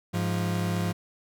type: tone pair together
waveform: 40% pulse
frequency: 103.83 / 174.62 Hz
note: G#2 / F3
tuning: 0 / 0 cents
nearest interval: major sixth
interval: 900 cents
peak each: -28 / -27 dBFS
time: 0.13-0.93 s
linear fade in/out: 20 ms
effects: none